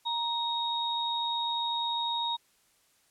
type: tone pair together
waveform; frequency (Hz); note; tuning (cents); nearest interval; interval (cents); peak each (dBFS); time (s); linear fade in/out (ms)
sine; 937 / 3748; A#5 / A#7; +9 / +9; 2 octaves; 2400; -31 / -31; 0.05-2.37; 20
effects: white hiss -67 dBFS RMS until 3.1 s + low-pass 12000 Hz 12 dB/octave